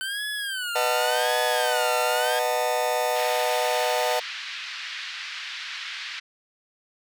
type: tone with vibrato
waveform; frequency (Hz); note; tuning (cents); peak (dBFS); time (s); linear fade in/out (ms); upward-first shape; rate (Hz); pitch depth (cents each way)
25% pulse; 1522; F#6; +48; -24; 0.01-2.39; 0; sine; 0.89; 190
type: chord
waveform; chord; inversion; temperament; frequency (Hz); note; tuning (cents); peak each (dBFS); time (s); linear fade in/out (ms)
40% pulse; B dominant seventh; none; just; 493.9 / 617.4 / 740.8 / 889; B4 / D#5 / F#5 / A5; 0 / -14 / +2 / +18; -27 / -26 / -27 / -28; 0.75-4.2; 10
type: band-pass noise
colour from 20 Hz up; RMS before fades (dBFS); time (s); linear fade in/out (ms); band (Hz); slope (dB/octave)
pink; -35; 3.15-6.2; 10; 1600 to 4500; 24
effects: none